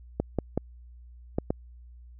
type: clicks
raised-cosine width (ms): 2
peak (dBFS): -12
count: 5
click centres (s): 0.2 / 0.387 / 0.576 / 1.385 / 1.505
effects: added 60 Hz sine -46 dBFS peak until 2.19 s